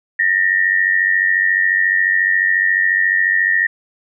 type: tone pair together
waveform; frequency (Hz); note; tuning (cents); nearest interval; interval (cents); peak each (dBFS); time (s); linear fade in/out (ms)
sine; 1800 / 1894.2; A6 / A#6; +39 / +27; minor second; 88; -15; 0.19-3.67; 5
effects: none